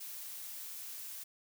blue noise, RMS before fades -45 dBFS, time 0-1.24 s, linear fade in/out 10 ms, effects none

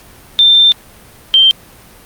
sine tone pair in turn, 3579 / 3143 Hz, A7 / G7, +29 / +4 cents, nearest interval major second, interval 225 cents, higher first, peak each -4 dBFS, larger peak neither, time 0.39-0.72 / 1.34-1.51 s, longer first, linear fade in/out 0 ms, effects pink hiss -40 dBFS RMS until 2.05 s + Opus 48 kbps

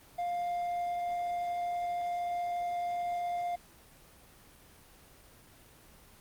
triangle tone, 702 Hz, F5, 9 cents sharp, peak -29 dBFS, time 0.18-3.56 s, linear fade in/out 10 ms, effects pink hiss -57 dBFS RMS until 6.2 s + Opus 24 kbps

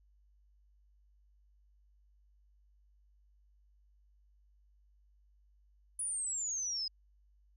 sine exponential sweep, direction down, 9956 to 5010 Hz, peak -34 dBFS, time 5.99-6.88 s, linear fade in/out 5 ms, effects added 50 Hz sine -64 dBFS peak until 7.56 s

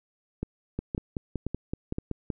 two click trains, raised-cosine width 3 ms, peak -17 / -17 dBFS, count 4 / 9, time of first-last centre 0.43-1.984 / 0.79-2.302 s, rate 1.93 / 5.29 Hz, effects none

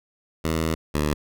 10% pulse tone pair in turn, 80.5 / 74.67 Hz, E2 / D2, -41 / +29 cents, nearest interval minor second, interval 130 cents, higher first, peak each -14 / -13 dBFS, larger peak second, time 0.44-0.75 / 0.94-1.14 s, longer first, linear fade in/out 10 ms, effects none

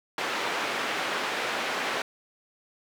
white band-pass noise, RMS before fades -30 dBFS, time 0.18-2.02 s, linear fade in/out 2 ms, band 300 to 2200 Hz, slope 12 dB/octave, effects none

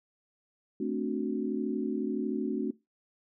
sine chord, D dominant seventh, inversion second, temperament equal, 220 / 261.6 / 293.7 / 370 Hz, A3 / C4 / D4 / F#4, 0 / 0 / 0 / 0 cents, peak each -34 dBFS, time 0.8-2.71 s, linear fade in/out 5 ms, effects noise-tail reverb RT60 0.2 s tail -19 dB re dry

